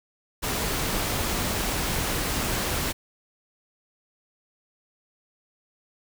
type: noise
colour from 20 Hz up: pink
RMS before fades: -27 dBFS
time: 0.42-2.93 s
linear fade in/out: 20 ms
effects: none